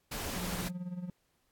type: noise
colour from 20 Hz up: pink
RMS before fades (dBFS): -38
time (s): 0.11-0.69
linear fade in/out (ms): 10
type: tone with tremolo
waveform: triangle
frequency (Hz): 178.8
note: F3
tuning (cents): +41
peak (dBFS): -32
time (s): 0.36-1.1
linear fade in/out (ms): 2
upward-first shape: sine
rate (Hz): 18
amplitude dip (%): 70
effects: pink hiss -75 dBFS RMS until 1.51 s + AAC 64 kbps